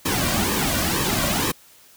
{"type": "noise with flanger", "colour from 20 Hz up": "pink", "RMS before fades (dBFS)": -22, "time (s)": [0.05, 1.52], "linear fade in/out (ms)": 10, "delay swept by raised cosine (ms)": [1.4, 2.35], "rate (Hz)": 2.1, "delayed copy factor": -0.7, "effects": ["white hiss -51 dBFS RMS until 1.96 s"]}